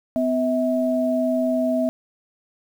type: tone pair together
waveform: sine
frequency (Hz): 252.4 / 646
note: B3 / E5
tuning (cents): +38 / -35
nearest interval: octave + major third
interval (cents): 1627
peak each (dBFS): -21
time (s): 0.16-1.89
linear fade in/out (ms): 0
effects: 8-bit